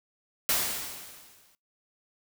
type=noise with exponential decay; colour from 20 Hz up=white; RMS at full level=-24 dBFS; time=0.49-1.55 s; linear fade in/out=0 ms; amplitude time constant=230 ms; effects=noise-tail reverb RT60 0.2 s tail -23 dB re dry